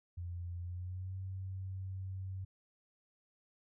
sine tone with pitch glide, 87.4 to 94.76 Hz, F2 to F#2, +2 to +42 cents, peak -39 dBFS, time 0.17-2.45 s, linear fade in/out 10 ms, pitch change +140 cents, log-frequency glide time 0.61-1.16 s, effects none

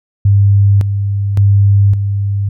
sine tone with tremolo, 100 Hz, G2, 35 cents sharp, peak -5 dBFS, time 0.25-2.49 s, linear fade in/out 5 ms, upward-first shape square, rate 0.89 Hz, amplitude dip 55%, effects none

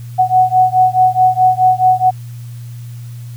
sine beating tone pair, 740 / 744.7 Hz, F#5 / F#5, 0 / +11 cents, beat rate 4.7 Hz, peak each -11 dBFS, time 0.18-2.11 s, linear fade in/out 20 ms, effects added 119 Hz sine -26 dBFS peak until 3.36 s + white hiss -46 dBFS RMS until 3.36 s

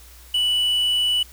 triangle tone with quantisation, 2960 Hz, F#7, in tune, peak -16 dBFS, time 0.34-1.23 s, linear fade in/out 5 ms, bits 7, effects added 60 Hz sine -45 dBFS peak until 1.32 s + white hiss -48 dBFS RMS until 1.32 s

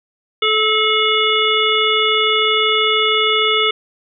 harmonic tone with a mistuned harmonic, 433.5 Hz, A4, 26 cents flat, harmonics 1 / 3 / 5 / 7 / 8, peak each -19 / -19 / -19 / -19 / -19 dBFS, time 0.42-3.71 s, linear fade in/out 5 ms, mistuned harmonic 7, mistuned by -73 cents, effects none

